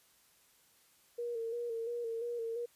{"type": "tone with vibrato", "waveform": "sine", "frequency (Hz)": 466.2, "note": "A#4", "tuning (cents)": 0, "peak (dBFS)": -35, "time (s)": [1.18, 2.66], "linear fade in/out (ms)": 10, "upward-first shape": "square", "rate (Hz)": 2.9, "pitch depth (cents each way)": 38, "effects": ["white hiss -67 dBFS RMS until 2.75 s", "resampled to 32000 Hz"]}